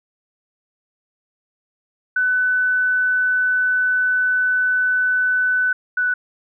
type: tone pair in turn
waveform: sine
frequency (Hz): 1500 / 1487.9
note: F#6 / F#6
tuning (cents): +23 / +9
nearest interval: unison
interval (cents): 14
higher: first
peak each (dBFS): -15 / -16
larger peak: first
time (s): 2.16-5.73 / 5.97-6.14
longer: first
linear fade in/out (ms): 5
effects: none